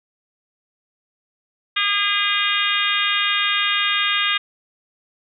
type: harmonic tone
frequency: 407.1 Hz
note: G#4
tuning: 35 cents flat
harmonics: 3 / 4 / 5 / 6 / 7 / 8 / 9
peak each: -25 / -25 / -25 / -25 / -25 / -25 / -25 dBFS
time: 1.76-4.38 s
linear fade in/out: 10 ms
effects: none